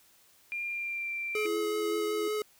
sine tone with pitch glide, 2397 to 2356 Hz, D7 to D7, +35 to +5 cents, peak -32 dBFS, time 0.52-1.46 s, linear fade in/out 0 ms, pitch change -30 cents, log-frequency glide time 0.68-1.11 s
square tone with vibrato, 424.4 Hz, G#4, 38 cents sharp, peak -30 dBFS, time 1.35-2.42 s, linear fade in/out 2 ms, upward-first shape sine, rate 5.3 Hz, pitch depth 8 cents each way
sine tone with tremolo, 336.6 Hz, E4, 36 cents sharp, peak -32 dBFS, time 1.45-2.28 s, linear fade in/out 5 ms, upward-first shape triangle, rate 2.6 Hz, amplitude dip 50%
effects white hiss -62 dBFS RMS until 2.59 s

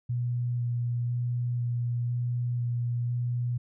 sine tone with vibrato, 120.9 Hz, B2, 36 cents flat, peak -26 dBFS, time 0.09-3.58 s, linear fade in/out 10 ms, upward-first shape square, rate 1 Hz, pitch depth 10 cents each way, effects none

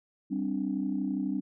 sine chord, G suspended fourth, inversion none, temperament equal, 196 / 261.6 / 293.7 Hz, G3 / C4 / D4, 0 / 0 / 0 cents, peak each -32 dBFS, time 0.3-1.41 s, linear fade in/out 20 ms, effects tanh soft clip ceiling -19 dBFS

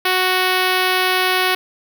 5% pulse tone with notch filter, 370 Hz, F#4, in tune, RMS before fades -17 dBFS, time 0.05-1.55 s, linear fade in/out 5 ms, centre 7500 Hz, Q 0.68, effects none

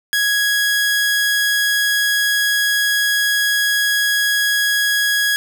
sawtooth tone, 1662 Hz, G#6, 1 cent sharp, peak -11 dBFS, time 0.13-5.36 s, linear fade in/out 0 ms, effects none

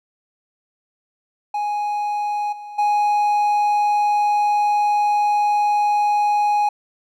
triangle tone with level steps, 830.6 Hz, G#5, in tune, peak -18 / -30 / -13 dBFS, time 1.54-6.69 s, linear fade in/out 5 ms, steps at 2.52 / 2.78 s, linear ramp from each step 10 ms, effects none

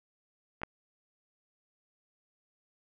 clicks, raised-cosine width 0.5 ms, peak -29 / -16 dBFS, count 2, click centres 0.617 / 0.634 s, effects none

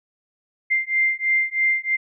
sine beating tone pair, 2093 / 2096.1 Hz, C7 / C7, 0 / +3 cents, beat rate 3.1 Hz, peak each -21 dBFS, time 0.7-1.97 s, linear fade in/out 20 ms, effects none

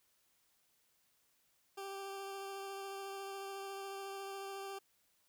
20% pulse tone with vibrato, 392 Hz, G4, in tune, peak -38 dBFS, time 1.77-4.79 s, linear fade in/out 10 ms, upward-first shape triangle, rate 14 Hz, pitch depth 14 cents each way, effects white hiss -75 dBFS RMS until 5.28 s

